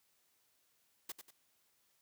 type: noise with echo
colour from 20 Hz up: white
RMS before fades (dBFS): -43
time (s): 1.09-1.12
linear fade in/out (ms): 5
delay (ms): 94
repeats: 2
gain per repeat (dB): -8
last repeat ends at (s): 1.308
effects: white hiss -75 dBFS RMS until 2.01 s + high-pass 60 Hz 12 dB/octave